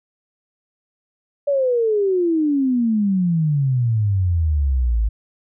sine exponential sweep, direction down, 580 to 52.2 Hz, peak -15 dBFS, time 1.47-5.09 s, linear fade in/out 10 ms, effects none

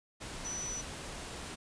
sine tone in noise, 5950 Hz, F#8, 9 cents sharp, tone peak -37 dBFS, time 0.44-0.82 s, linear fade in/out 20 ms, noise pink, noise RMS -43 dBFS, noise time 0.2-1.56 s, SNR +3 dB, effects resampled to 22050 Hz

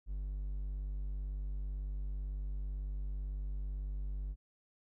triangle tone, 49 Hz, G1, in tune, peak -34 dBFS, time 0.06-4.36 s, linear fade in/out 50 ms, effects none

